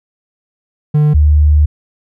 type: tone pair in turn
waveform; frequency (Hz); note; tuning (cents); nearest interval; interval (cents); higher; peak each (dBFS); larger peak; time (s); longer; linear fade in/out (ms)
triangle / sine; 150 / 75; D3 / D2; +37 / +37; octave; 1200; first; -5; neither; 0.94-1.14 / 1.14-1.66; second; 10
effects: none